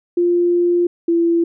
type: tone pair in turn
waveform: sine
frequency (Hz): 349.2 / 337.5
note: F4 / E4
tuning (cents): 0 / +41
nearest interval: minor second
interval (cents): 59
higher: first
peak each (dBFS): -12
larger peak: neither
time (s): 0.17-0.87 / 1.08-1.44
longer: first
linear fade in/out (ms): 5
effects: none